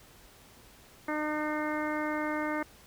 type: harmonic tone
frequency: 303.6 Hz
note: D#4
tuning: 42 cents flat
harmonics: 1 / 2 / 3 / 4 / 5 / 6 / 7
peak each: -33 / -36 / -38 / -39 / -40 / -41 / -41 dBFS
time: 1.08-2.63 s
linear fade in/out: 5 ms
effects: pink hiss -56 dBFS RMS until 2.86 s